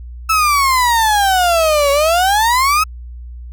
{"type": "exponential two-way sweep", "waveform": "35% pulse", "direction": "down then up", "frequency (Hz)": [1318.5, 554.4, 1295], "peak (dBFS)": -9, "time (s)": [0.29, 2.84], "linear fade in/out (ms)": 10, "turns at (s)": 1.91, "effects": ["added 60 Hz sine -28 dBFS peak until 3.52 s"]}